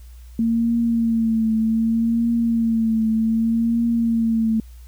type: tone with vibrato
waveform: sine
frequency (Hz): 227.3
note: A#3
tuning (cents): -43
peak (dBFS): -16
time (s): 0.39-4.6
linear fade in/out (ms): 2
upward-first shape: triangle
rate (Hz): 0.65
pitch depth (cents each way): 51
effects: added 60 Hz sine -38 dBFS peak until 4.87 s + white hiss -56 dBFS RMS until 4.87 s